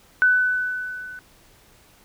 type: tone with level ramp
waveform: sine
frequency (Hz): 1499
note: F#6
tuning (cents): +22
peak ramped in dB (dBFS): -12 to -35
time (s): 0.22-1.19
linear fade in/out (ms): 0
effects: pink hiss -54 dBFS RMS until 2.04 s